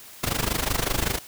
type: noise with amplitude modulation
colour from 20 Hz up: pink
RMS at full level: -22 dBFS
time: 0.23-1.19 s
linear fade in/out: 10 ms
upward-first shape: sine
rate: 25.3 Hz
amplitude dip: 85%
effects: white hiss -45 dBFS RMS until 1.27 s

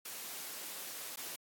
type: noise with dropouts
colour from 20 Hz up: white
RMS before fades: -44 dBFS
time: 0.05-1.36 s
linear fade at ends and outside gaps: 5 ms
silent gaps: 1.16-1.171 s
effects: high-pass 200 Hz 12 dB/octave + AAC 64 kbps

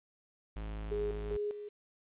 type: tone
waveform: 45% pulse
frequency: 52.9 Hz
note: G#1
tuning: 33 cents sharp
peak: -38 dBFS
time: 0.56-1.37 s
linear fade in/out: 5 ms
type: tone with tremolo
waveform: sine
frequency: 415.3 Hz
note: G#4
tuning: in tune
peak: -32 dBFS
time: 0.91-1.69 s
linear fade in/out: 10 ms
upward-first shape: square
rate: 2.5 Hz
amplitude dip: 65%
effects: resampled to 8000 Hz + 11-bit

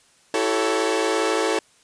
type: chord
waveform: sawtooth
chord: A dominant seventh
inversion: second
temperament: equal with one note detuned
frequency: 329.6 / 381.9 / 440 / 554.4 Hz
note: E4 / G4 / A4 / C#5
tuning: 0 / -45 / 0 / 0 cents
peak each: -22 / -23 / -19 / -23 dBFS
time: 0.34-1.59 s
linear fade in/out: 2 ms
effects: white hiss -57 dBFS RMS until 1.83 s + resampled to 22050 Hz

